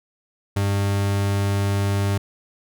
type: tone with ADSR envelope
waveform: 40% pulse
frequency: 100 Hz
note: G2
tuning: 35 cents sharp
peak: -16 dBFS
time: 0.56-2.18 s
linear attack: 10 ms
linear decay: 4 ms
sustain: -2 dB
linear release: 7 ms
effects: none